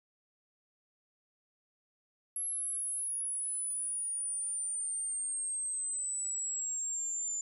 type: exponential sweep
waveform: sine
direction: down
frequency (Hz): 11190 to 7100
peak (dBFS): -33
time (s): 2.36-7.41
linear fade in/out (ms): 2
effects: none